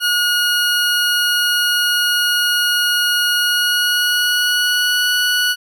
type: tone with pitch glide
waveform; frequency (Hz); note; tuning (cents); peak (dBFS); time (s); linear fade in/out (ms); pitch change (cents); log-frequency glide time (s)
20% pulse; 1443 to 1470.8; F#6 to F#6; -44 to -11; -9; 0-5.56; 50; +33; 3.37-5.1
effects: none